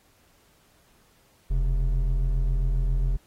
triangle tone pair together, 41.84 / 132.9 Hz, E1 / C3, +27 / +27 cents, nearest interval octave + minor sixth, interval 2000 cents, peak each -19 / -30 dBFS, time 1.5-3.17 s, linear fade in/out 10 ms, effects pink hiss -62 dBFS RMS until 3.26 s + AAC 48 kbps

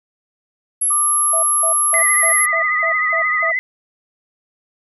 sine tone, 11175 Hz, F9, in tune, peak -14 dBFS, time 0.81-2.46 s, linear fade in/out 10 ms
sine tone with pitch glide, 1192 to 1242.6 Hz, D6 to D#6, +25 to -3 cents, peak -20 dBFS, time 0.9-3.51 s, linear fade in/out 10 ms, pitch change +72 cents, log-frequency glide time 1.98-2.88 s
sine tone bursts, 659.3 Hz, E5, in tune, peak -21 dBFS, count 8, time 1.33-3.522 s, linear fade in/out 5 ms, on 99 ms, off 200 ms
sine tone with vibrato, 1998 Hz, B6, 20 cents sharp, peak -16 dBFS, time 1.94-3.59 s, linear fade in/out 0 ms, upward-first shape triangle, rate 13 Hz, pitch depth 61 cents each way
effects none

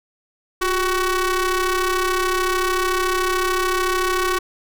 sawtooth ring-modulated tone, 377.9 Hz, F#4, 37 cents sharp, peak -11 dBFS, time 0.61-4.39 s, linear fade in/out 10 ms, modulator 739 Hz, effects none

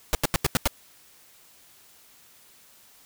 pink noise bursts, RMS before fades -21 dBFS, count 6, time 0.13-0.675 s, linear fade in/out 0 ms, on 20 ms, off 85 ms, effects white hiss -55 dBFS RMS until 3.05 s

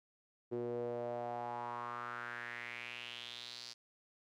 sawtooth tone with band-pass filter sweep, 120 Hz, B2, 49 cents flat, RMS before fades -43 dBFS, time 0.51-3.74 s, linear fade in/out 20 ms, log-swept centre 380 to 4900 Hz, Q 4.4, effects none

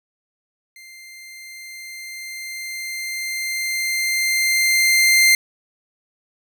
sawtooth tone with level ramp, 2093 Hz, C7, in tune, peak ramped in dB -37 to -7 dBFS, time 0.76-5.35 s, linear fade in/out 2 ms, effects none

